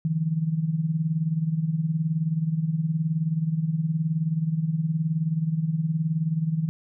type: tone with tremolo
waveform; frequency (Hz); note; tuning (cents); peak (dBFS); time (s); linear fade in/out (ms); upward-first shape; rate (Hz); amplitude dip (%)
sine; 160; D#3; +49; -19; 0.05-6.69; 0; sine; 19; 70
effects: none